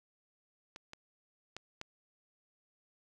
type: clicks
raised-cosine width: 0.2 ms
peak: -29 / -29 / -25 / -24 dBFS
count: 4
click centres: 0.761 / 0.934 / 1.566 / 1.814 s
effects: none